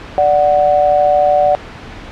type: tone pair together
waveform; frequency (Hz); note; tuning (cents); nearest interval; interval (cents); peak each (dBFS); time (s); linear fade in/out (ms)
sine; 587.3 / 740; D5 / F#5; 0 / 0; major third; 400; -11; 0.18-1.55; 0
effects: pink hiss -31 dBFS RMS until 2.11 s + low-pass 3000 Hz 12 dB/octave